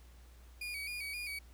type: tone with vibrato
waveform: 35% pulse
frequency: 2349 Hz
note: D7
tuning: in tune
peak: -37 dBFS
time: 0.61-1.39 s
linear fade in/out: 5 ms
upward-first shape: square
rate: 3.8 Hz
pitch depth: 62 cents each way
effects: added 60 Hz sine -54 dBFS peak until 1.53 s + pink hiss -65 dBFS RMS until 1.53 s